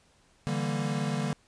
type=chord; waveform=square; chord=E half-diminished seventh; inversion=third; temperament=equal; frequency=146.83 / 164.81 / 196 / 233.1 Hz; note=D3 / E3 / G3 / Bb3; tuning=0 / 0 / 0 / 0 cents; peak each=-32 / -37 / -35 / -35 dBFS; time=0.47-1.33 s; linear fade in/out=0 ms; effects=pink hiss -64 dBFS RMS until 1.47 s + resampled to 22050 Hz